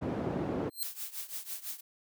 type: band-pass noise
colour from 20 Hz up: white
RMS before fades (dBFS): -34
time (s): 0.01-0.7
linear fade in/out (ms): 20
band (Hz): 110 to 410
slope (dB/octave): 12
type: tone with exponential growth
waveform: 5% pulse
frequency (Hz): 4157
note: C8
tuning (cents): -12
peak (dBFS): -21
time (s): 0.69-0.83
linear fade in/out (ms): 0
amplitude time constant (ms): 30
type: noise with tremolo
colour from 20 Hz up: blue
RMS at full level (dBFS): -37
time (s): 0.82-1.81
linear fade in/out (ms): 10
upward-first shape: triangle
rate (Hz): 6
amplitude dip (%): 90
effects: none